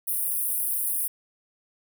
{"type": "high-pass noise", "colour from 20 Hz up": "pink", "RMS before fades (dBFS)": -27, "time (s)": [0.07, 1.08], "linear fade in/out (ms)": 10, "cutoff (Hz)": 9300, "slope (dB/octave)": 96, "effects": []}